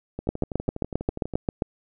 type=two click trains; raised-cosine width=2 ms; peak=-9 / -18 dBFS; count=11 / 15; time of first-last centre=0.29-1.622 / 0.19-1.338 s; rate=7.51 / 12.2 Hz; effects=none